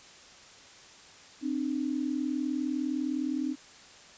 sine tone pair together, 262.3 / 302.1 Hz, C4 / D4, +4 / +49 cents, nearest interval major second, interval 245 cents, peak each -31 / -31 dBFS, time 1.41-3.56 s, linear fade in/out 50 ms, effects white hiss -52 dBFS RMS until 4.17 s + resampled to 16000 Hz

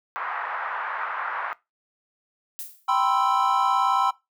pink band-pass noise, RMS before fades -30 dBFS, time 0.16-1.53 s, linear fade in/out 0 ms, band 910 to 1600 Hz, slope 24 dB/octave
violet noise with exponential decay, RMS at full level -31 dBFS, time 2.59-2.88 s, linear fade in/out 0 ms, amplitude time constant 63 ms
triangle chord, C major seventh, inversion second, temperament equal, 784 / 987.8 / 1046.5 / 1318.5 Hz, G5 / B5 / C6 / E6, 0 / 0 / 0 / 0 cents, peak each -23 dBFS, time 2.88-4.11 s, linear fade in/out 10 ms
effects noise-tail reverb RT60 0.2 s tail -19 dB re dry

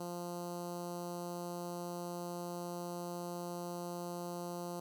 10% pulse tone with notch filter, 174.61 Hz, F3, in tune, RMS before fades -42 dBFS, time 0-4.8 s, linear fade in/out 5 ms, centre 2300 Hz, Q 0.54, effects none

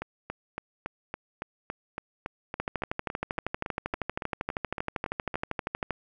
two click trains, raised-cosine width 0.5 ms, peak -14 / -18 dBFS, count 43 / 20, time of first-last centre 2.6-5.907 / 0.02-5.342 s, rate 12.7 / 3.57 Hz, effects none

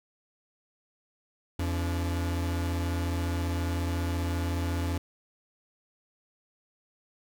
45% pulse tone pair together, 85.1 / 289.9 Hz, F2 / D4, -44 / -22 cents, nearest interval octave + major sixth, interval 2122 cents, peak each -28 / -36 dBFS, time 1.59-4.98 s, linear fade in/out 5 ms, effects none

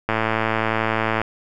click train, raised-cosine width 0.5 ms, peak -5 dBFS, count 126, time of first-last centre 0.09-1.216 s, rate 111 Hz, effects none

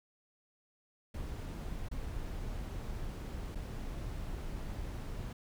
brown noise with dropouts, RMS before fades -40 dBFS, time 1.14-5.33 s, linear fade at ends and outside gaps 5 ms, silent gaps 1.886-1.913 / 3.55-3.554 s, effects none

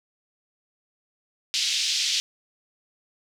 white band-pass noise, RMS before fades -25 dBFS, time 1.54-2.2 s, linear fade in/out 0 ms, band 2800 to 5500 Hz, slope 24 dB/octave, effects none

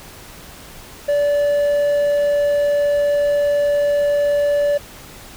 triangle tone, 579 Hz, D5, 25 cents flat, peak -12 dBFS, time 1.08-4.78 s, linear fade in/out 10 ms, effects pink hiss -39 dBFS RMS until 5.36 s

